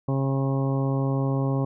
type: harmonic tone with a mistuned harmonic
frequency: 135.6 Hz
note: C#3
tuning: 38 cents flat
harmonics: 1 / 2 / 3 / 4 / 5 / 6 / 7 / 8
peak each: -23 / -28 / -33 / -33 / -40 / -39 / -41 / -39 dBFS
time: 0.08-1.65 s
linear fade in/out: 5 ms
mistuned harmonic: 7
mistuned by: +26 cents
effects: none